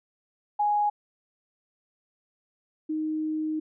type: tone pair in turn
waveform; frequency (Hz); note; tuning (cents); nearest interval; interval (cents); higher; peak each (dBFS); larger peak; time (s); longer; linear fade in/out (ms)
sine; 830.6 / 311.1; G#5 / D#4; 0 / 0; octave + perfect fourth; 1700; first; -21 / -26; first; 0.59-0.9 / 2.89-3.6; second; 10
effects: none